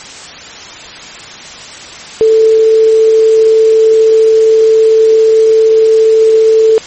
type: tone with quantisation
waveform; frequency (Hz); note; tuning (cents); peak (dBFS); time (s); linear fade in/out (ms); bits
sine; 442.5; A4; +10; -3; 2.21-6.78; 0; 5
effects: white hiss -28 dBFS RMS until 6.86 s + MP3 32 kbps